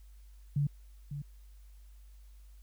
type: tone with echo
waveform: sine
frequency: 143.7 Hz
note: D3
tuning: 37 cents flat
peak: -26 dBFS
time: 0.56-0.67 s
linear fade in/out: 5 ms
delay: 550 ms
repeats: 1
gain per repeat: -10 dB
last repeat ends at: 1.22 s
effects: added 50 Hz sine -51 dBFS peak until 2.62 s + white hiss -70 dBFS RMS until 2.62 s